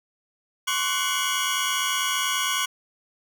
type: tone cluster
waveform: 25% pulse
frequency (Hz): 1052 / 1132 / 1495 / 2901 / 3321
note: C6 / C#6 / F#6 / F#7 / G#7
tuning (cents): +9 / +36 / +17 / -35 / -1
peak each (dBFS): -26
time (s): 0.67-2.66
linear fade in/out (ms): 10
effects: none